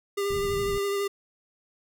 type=tone with vibrato; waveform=square; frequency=400.4 Hz; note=G4; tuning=37 cents sharp; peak=-26 dBFS; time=0.17-1.08 s; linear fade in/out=10 ms; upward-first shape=sine; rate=12 Hz; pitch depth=18 cents each way
type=low-pass noise; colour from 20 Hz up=pink; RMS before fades=-36 dBFS; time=0.3-0.78 s; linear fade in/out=0 ms; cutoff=200 Hz; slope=24 dB/octave
effects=none